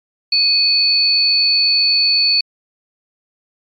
sine tone pair together, 2500 / 4454 Hz, D#7 / C#8, +8 / +7 cents, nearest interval minor seventh, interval 999 cents, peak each -21 / -11 dBFS, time 0.32-2.41 s, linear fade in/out 5 ms, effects MP3 64 kbps

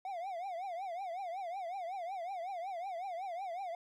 triangle tone with vibrato, 728 Hz, F#5, 28 cents flat, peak -36 dBFS, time 0.05-3.75 s, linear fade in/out 2 ms, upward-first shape triangle, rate 5.4 Hz, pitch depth 190 cents each way, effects none

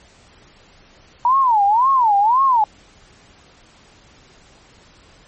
sine tone with vibrato, 932.3 Hz, A#5, in tune, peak -11 dBFS, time 1.25-2.64 s, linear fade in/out 2 ms, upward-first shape sine, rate 1.9 Hz, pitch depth 270 cents each way, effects pink hiss -49 dBFS RMS until 5.27 s + MP3 32 kbps

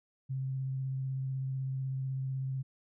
sine tone with vibrato, 132.8 Hz, C3, 26 cents sharp, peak -32 dBFS, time 0.29-2.63 s, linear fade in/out 20 ms, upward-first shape triangle, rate 16 Hz, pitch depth 17 cents each way, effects none

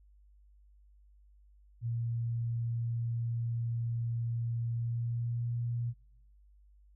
sine tone with pitch glide, 116.8 to 118.84 Hz, A#2 to A#2, +4 to +34 cents, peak -31 dBFS, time 1.81-5.94 s, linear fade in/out 50 ms, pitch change +30 cents, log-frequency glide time 4.73-5.51 s, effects noise-tail reverb RT60 0.8 s tail -25 dB re dry + added 50 Hz sine -58 dBFS peak until 6.95 s

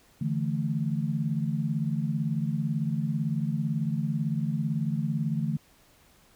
sine chord, D suspended second, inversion none, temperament equal, 146.83 / 164.81 / 220 Hz, D3 / E3 / A3, 0 / 0 / 0 cents, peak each -29 / -30 / -31 dBFS, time 0.21-5.57 s, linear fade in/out 5 ms, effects pink hiss -60 dBFS RMS until 6.35 s

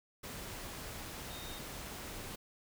sine tone in noise, 3700 Hz, A#7, 14 cents flat, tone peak -50 dBFS, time 1.3-1.59 s, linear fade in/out 10 ms, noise pink, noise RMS -45 dBFS, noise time 0.23-2.36 s, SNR -8 dB, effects none

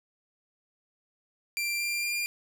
sawtooth tone with pitch steps, 2365 / 2381 / 2398 Hz, D7 / D7 / D7, +12 / +23 / +36 cents, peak -25 dBFS, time 1.57-2.26 s, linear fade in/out 0 ms, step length 230 ms, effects none

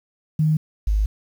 sine tone pair in turn, 155.3 / 51.83 Hz, D#3 / G#1, -3 / -3 cents, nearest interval octave + perfect fifth, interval 1900 cents, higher first, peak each -15 / -16 dBFS, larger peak first, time 0.39-0.57 / 0.87-1.06 s, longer second, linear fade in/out 5 ms, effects 8-bit

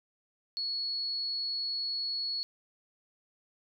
sine tone, 4370 Hz, C#8, 26 cents flat, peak -31 dBFS, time 0.57-2.43 s, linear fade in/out 0 ms, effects none

